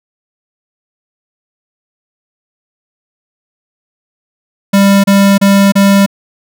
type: tone bursts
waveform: square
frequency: 198.1 Hz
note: G3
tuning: 18 cents sharp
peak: -5 dBFS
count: 4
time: 4.73-6.063 s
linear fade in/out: 10 ms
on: 310 ms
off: 31 ms
effects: none